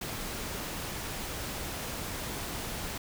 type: noise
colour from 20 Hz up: pink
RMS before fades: -37 dBFS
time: 0.01-2.98 s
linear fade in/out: 5 ms
effects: none